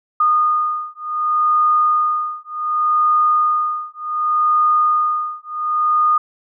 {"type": "beating tone pair", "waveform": "sine", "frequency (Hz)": [1226, 1226.67], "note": ["D#6", "D#6"], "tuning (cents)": [-26, -25], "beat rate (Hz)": 0.67, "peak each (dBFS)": -17, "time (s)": [0.2, 6.18], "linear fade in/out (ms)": 5, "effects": []}